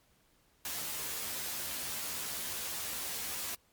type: noise with comb filter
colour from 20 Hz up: white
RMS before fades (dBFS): -38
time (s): 0.65-3.55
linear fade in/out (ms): 2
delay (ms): 13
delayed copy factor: +0.85
effects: pink hiss -69 dBFS RMS until 3.72 s + MP3 96 kbps